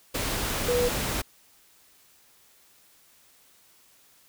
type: tone in noise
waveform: sine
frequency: 488 Hz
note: B4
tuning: 21 cents flat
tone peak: -22 dBFS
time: 0.68-0.89 s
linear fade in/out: 10 ms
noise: pink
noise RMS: -29 dBFS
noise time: 0.14-1.22 s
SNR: +4 dB
effects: white hiss -59 dBFS RMS until 4.28 s